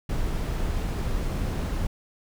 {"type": "noise", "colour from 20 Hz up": "brown", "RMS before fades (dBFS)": -27, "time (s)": [0.09, 1.87], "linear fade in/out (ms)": 5, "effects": []}